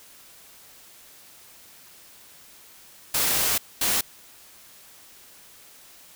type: noise bursts at uneven times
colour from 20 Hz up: white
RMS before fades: -23 dBFS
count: 2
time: 3.14-3.58 / 3.81-4.01 s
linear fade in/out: 5 ms
effects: white hiss -50 dBFS RMS until 6.15 s